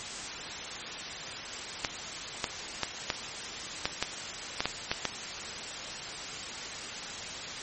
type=clicks; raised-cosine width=0.2 ms; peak=-9 dBFS; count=10; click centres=1.848 / 2.442 / 2.833 / 3.102 / 3.855 / 4.026 / 4.605 / 4.656 / 4.915 / 5.053 s; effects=white hiss -38 dBFS RMS until 7.62 s + MP3 32 kbps